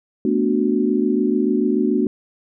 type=chord; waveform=sine; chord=B minor seventh; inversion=third; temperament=equal; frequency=220 / 246.9 / 293.7 / 370 Hz; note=A3 / B3 / D4 / F#4; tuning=0 / 0 / 0 / 0 cents; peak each=-21 dBFS; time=0.25-2.07 s; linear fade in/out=2 ms; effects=none